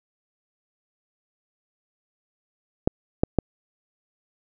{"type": "clicks", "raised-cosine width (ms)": 2, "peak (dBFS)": -4, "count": 3, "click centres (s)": [2.875, 3.235, 3.387], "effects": []}